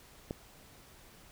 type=click; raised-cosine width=2 ms; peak=-22 dBFS; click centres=0.309 s; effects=pink hiss -57 dBFS RMS until 1.31 s